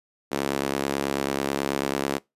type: tone with high-pass filter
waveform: sawtooth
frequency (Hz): 69.2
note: C#2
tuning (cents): -2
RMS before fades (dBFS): -27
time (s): 0.31-2.19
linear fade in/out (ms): 20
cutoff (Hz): 310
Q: 1.2
effects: noise-tail reverb RT60 0.2 s tail -23 dB re dry + resampled to 32000 Hz